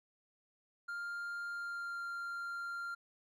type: tone with pitch glide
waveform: triangle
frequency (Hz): 1400 to 1389.5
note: F6 to F6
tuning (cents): +4 to -9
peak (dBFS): -37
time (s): 0.88-2.95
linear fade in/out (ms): 10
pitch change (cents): -13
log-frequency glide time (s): 1.51-2.02
effects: none